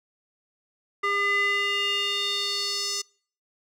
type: tone with band-pass filter sweep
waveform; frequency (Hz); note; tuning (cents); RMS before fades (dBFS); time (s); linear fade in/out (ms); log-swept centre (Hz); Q
square; 402.9; G4; +48; -26; 1.03-3.02; 10; 1600 to 5800; 3.7
effects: noise-tail reverb RT60 0.5 s tail -26 dB re dry